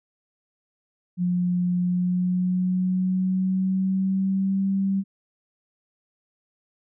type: tone with pitch glide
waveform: sine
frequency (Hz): 178.3 to 194.44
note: F3 to G3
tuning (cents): +36 to -14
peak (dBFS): -20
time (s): 1.17-5.04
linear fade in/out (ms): 50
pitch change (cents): +150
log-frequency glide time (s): 1.78-4.67
effects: none